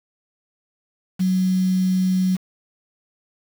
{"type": "tone with quantisation", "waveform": "sine", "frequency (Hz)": 185.8, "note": "F#3", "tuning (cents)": 7, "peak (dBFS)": -16, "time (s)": [1.19, 2.37], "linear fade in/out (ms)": 20, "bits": 6, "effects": []}